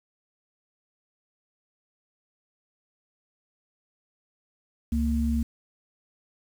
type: tone pair together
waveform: sine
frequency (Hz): 68.85 / 230.5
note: C#2 / A#3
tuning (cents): -11 / -19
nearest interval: octave + major sixth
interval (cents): 2092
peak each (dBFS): -25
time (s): 4.92-5.43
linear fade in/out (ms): 5
effects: 8-bit